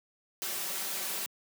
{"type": "noise with comb filter", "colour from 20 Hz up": "white", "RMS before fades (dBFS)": -35, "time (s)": [0.42, 1.26], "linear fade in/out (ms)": 0, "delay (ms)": 5.2, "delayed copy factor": 0.6, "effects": ["high-pass 200 Hz 12 dB/octave"]}